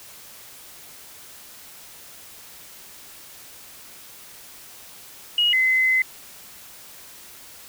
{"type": "tone pair in turn", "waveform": "sine", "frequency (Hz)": [2890, 2044], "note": ["F#7", "C7"], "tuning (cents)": [-41, -41], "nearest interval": "tritone", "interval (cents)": 600, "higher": "first", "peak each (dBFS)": -16, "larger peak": "neither", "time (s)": [[5.38, 5.53], [5.53, 6.02]], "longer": "second", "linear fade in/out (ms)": 2, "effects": ["white hiss -44 dBFS RMS until 7.68 s"]}